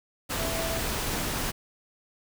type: tone in noise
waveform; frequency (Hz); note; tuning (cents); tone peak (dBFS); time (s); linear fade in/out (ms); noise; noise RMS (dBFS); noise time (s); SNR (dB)
sine; 659.3; E5; 0; -33; 0.38-0.81; 20; pink; -30; 0.29-1.52; -6
effects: none